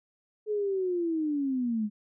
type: linear sweep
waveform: sine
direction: down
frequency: 430.4 to 204.4 Hz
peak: -26 dBFS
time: 0.46-1.9 s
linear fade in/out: 50 ms
effects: none